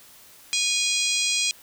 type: harmonic tone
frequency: 821 Hz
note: G#5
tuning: 20 cents flat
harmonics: 3 / 4 / 5 / 6 / 7 / 8 / 9 / 10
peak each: -27 / -28 / -29 / -30 / -30 / -31 / -32 / -32 dBFS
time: 0.53-1.51 s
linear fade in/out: 0 ms
effects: white hiss -50 dBFS RMS until 1.62 s